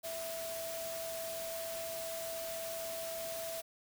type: tone in noise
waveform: sine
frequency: 659.3 Hz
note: E5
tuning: in tune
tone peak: -40 dBFS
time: 0.03-3.62 s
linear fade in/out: 20 ms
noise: white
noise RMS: -44 dBFS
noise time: 0.03-3.62 s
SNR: +1 dB
effects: none